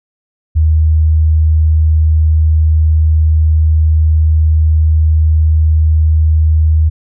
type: tone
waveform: sine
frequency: 78.4 Hz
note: D#2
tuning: 14 cents sharp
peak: -6 dBFS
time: 0.55-6.9 s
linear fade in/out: 20 ms
effects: none